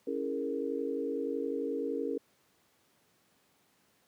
sine chord, A# half-diminished seventh, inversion first, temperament equal, 277.2 / 329.6 / 415.3 / 466.2 Hz, C#4 / E4 / G#4 / A#4, 0 / 0 / 0 / 0 cents, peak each -36 / -40 / -37 / -35 dBFS, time 0.07-2.18 s, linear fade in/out 5 ms, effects pink hiss -69 dBFS RMS until 4.07 s + high-pass 150 Hz 12 dB/octave

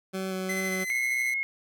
20% pulse tone with vibrato, 188.6 Hz, F#3, 33 cents sharp, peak -25 dBFS, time 0.13-0.85 s, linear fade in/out 20 ms, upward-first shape square, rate 2.7 Hz, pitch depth 10 cents each way
45% pulse tone with tremolo, 2040 Hz, C7, 44 cents flat, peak -29 dBFS, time 0.49-1.34 s, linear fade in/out 5 ms, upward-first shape square, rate 13 Hz, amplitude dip 25%
sine tone, 2164 Hz, C#7, 42 cents flat, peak -26 dBFS, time 0.9-1.43 s, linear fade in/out 0 ms
effects none

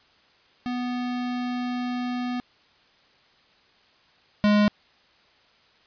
square tone pair in turn, 246.9 / 208 Hz, B3 / G#3, 0 / +3 cents, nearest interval minor third, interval 297 cents, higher first, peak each -27 / -17 dBFS, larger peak second, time 0.66-2.4 / 4.44-4.68 s, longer first, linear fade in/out 0 ms, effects white hiss -59 dBFS RMS until 5.86 s + resampled to 11025 Hz

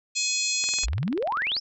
harmonic tone, 844 Hz, G#5, 28 cents sharp, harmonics 3 / 4 / 5 / 6 / 7 / 8 / 9, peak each -30 / -34 / -29 / -36 / -34 / -30 / -32 dBFS, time 0.15-0.86 s, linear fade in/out 20 ms
click train, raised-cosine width 0.3 ms, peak -21 dBFS, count 20, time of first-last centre 0.64-1.567 s, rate 20.5 Hz
sine exponential sweep, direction up, 43.29 to 5610 Hz, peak -24 dBFS, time 0.83-1.6 s, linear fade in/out 20 ms
effects none

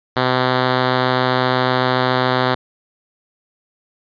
5% pulse tone, 127.6 Hz, C3, 43 cents flat, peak -3 dBFS, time 0.16-2.55 s, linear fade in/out 10 ms, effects resampled to 11025 Hz

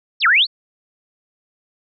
sine exponential two-way sweep, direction down then up, 5588 to 1269 to 4654 Hz, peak -10 dBFS, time 0.2-0.47 s, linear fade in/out 50 ms, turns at 0.27 s, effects none

